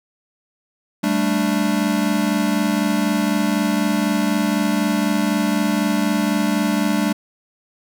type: chord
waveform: square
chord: G suspended second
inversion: none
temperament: equal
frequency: 196 / 220 / 293.7 Hz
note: G3 / A3 / D4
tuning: 0 / 0 / 0 cents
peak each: -22 dBFS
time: 1.03-7.13 s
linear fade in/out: 10 ms
effects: none